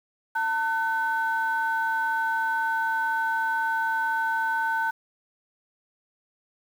sine tone pair together, 899 / 1512 Hz, A5 / F#6, +37 / +37 cents, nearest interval major sixth, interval 900 cents, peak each -25 dBFS, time 0.35-4.91 s, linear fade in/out 10 ms, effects tanh soft clip ceiling -16 dBFS + 8-bit

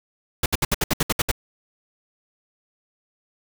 pink noise bursts, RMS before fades -20 dBFS, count 10, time 0.43-1.315 s, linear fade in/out 5 ms, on 30 ms, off 65 ms, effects none

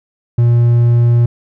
triangle tone, 118.9 Hz, A#2, 35 cents sharp, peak -5 dBFS, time 0.38-1.26 s, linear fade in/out 5 ms, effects none

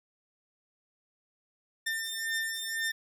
sawtooth beating tone pair, 1800 / 1802 Hz, A6 / A6, +39 / +41 cents, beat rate 2 Hz, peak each -30 / -32 dBFS, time 1.86-2.92 s, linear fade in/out 10 ms, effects none

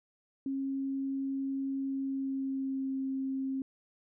sine tone with pitch glide, 271.1 to 267.1 Hz, C#4 to C4, -38 to +36 cents, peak -31 dBFS, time 0.46-3.62 s, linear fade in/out 2 ms, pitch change -26 cents, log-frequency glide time 1.81-2.96 s, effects none

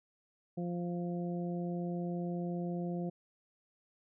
harmonic tone, 174.61 Hz, F3, in tune, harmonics 1 / 2 / 3 / 4, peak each -35 / -41 / -45 / -47 dBFS, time 0.57-3.1 s, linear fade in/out 10 ms, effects none

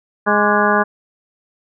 harmonic tone with a mistuned harmonic, 207.7 Hz, G#3, in tune, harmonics 1 / 2 / 3 / 4 / 5 / 6 / 7 / 8, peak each -20 / -20 / -20 / -20 / -20 / -20 / -20 / -20 dBFS, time 0.26-0.84 s, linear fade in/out 20 ms, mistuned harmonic 6, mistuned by -100 cents, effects none

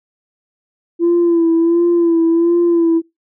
sine tone with vibrato, 337.6 Hz, E4, 41 cents sharp, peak -8 dBFS, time 0.99-3.02 s, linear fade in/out 50 ms, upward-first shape sine, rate 1.4 Hz, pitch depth 41 cents each way, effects noise-tail reverb RT60 0.2 s tail -23 dB re dry + tanh soft clip ceiling -7 dBFS

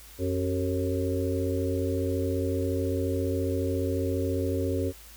harmonic tone with a mistuned harmonic, 91 Hz, F#2, 28 cents flat, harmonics 1 / 3 / 4 / 5 / 6, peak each -29 / -31 / -32 / -33 / -35 dBFS, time 0.18-4.93 s, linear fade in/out 50 ms, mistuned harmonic 4, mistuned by +77 cents, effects added 54 Hz sine -50 dBFS peak until 5.16 s + white hiss -50 dBFS RMS until 5.16 s

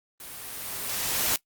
white noise with level ramp, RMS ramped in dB -42 to -24 dBFS, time 0.2-1.36 s, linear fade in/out 2 ms, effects noise-tail reverb RT60 0.1 s tail -20 dB re dry + Opus 32 kbps

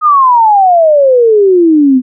sine exponential sweep, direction down, 1263 to 247.9 Hz, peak -3 dBFS, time 0.01-2.02 s, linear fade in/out 50 ms, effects none

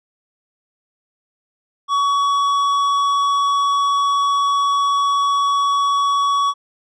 sine tone with tanh clipping, 1127 Hz, C#6, 28 cents sharp, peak -16 dBFS, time 1.88-6.54 s, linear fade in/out 50 ms, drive 10 dB, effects none

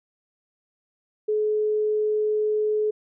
sine tone, 426.3 Hz, G#4, 45 cents sharp, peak -20 dBFS, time 1.28-2.91 s, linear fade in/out 10 ms, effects none

